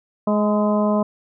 harmonic tone with a mistuned harmonic, 210 Hz, G#3, 19 cents sharp, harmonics 1 / 2 / 3 / 4 / 5 / 6, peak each -18 / -26 / -21 / -32 / -26 / -35 dBFS, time 0.27-1.03 s, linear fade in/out 5 ms, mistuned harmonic 5, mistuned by -37 cents, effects none

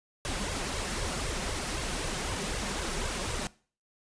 pink noise with flanger, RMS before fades -33 dBFS, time 0.25-3.47 s, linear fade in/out 0 ms, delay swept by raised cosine 1.8 to 5.6 ms, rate 3.9 Hz, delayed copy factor +0.8, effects noise-tail reverb RT60 0.4 s tail -20 dB re dry + resampled to 22050 Hz

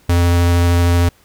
square tone with vibrato, 86.7 Hz, F2, 12 cents flat, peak -11 dBFS, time 0.09-1.09 s, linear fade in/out 5 ms, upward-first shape sine, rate 13 Hz, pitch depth 9 cents each way, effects pink hiss -52 dBFS RMS until 1.24 s

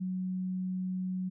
sine tone, 185 Hz, F#3, in tune, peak -31 dBFS, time 0-1.3 s, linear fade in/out 20 ms, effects none

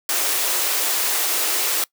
white high-pass noise, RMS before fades -21 dBFS, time 0.09-1.84 s, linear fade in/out 2 ms, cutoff 300 Hz, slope 48 dB/octave, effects noise-tail reverb RT60 0.1 s tail -23 dB re dry

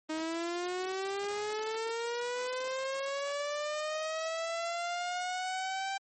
sawtooth linear sweep, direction up, 311.1 to 784 Hz, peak -29 dBFS, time 0.09-5.98 s, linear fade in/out 10 ms, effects MP3 32 kbps

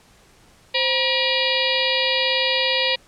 harmonic tone with a mistuned harmonic, 478.8 Hz, A#4, 46 cents sharp, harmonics 1 / 2 / 4 / 5 / 6 / 7 / 8 / 9 / 10, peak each -25 / -30 / -27 / -25 / -25 / -29 / -25 / -29 / -29 dBFS, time 0.74-2.96 s, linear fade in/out 10 ms, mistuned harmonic 1, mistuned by +150 cents, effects pink hiss -53 dBFS RMS until 3.07 s + low-pass 10000 Hz 12 dB/octave

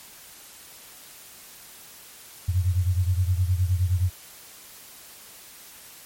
sine beating tone pair, 88.4 / 98 Hz, F2 / G2, +22 / 0 cents, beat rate 9.6 Hz, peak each -21 / -25 dBFS, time 2.48-4.1 s, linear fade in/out 10 ms, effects white hiss -46 dBFS RMS until 6.05 s + MP3 64 kbps

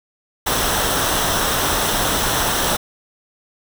pink noise with comb filter, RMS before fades -19 dBFS, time 0.46-2.77 s, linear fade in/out 10 ms, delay 0.43 ms, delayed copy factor -0.5, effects none

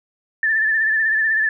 sine tone with vibrato, 1763 Hz, A6, 3 cents sharp, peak -15 dBFS, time 0.43-1.49 s, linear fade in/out 2 ms, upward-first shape sine, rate 16 Hz, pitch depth 46 cents each way, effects none

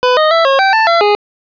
25% pulse tone with pitch steps, 500 / 620 / 662 / 543 / 776 / 885 / 677 / 413.6 Hz, B4 / D#5 / E5 / C#5 / G5 / A5 / E5 / G#4, +21 / -6 / +7 / -36 / -18 / +10 / +46 / -7 cents, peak -4 dBFS, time 0.03-1.15 s, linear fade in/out 0 ms, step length 140 ms, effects resampled to 11025 Hz + 7-bit

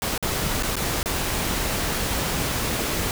pink noise with dropouts, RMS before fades -25 dBFS, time 0.02-3.11 s, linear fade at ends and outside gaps 1 ms, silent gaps 0.178-0.226 / 0.626-0.632 / 0.756-0.766 / 1.03-1.058 s, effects none

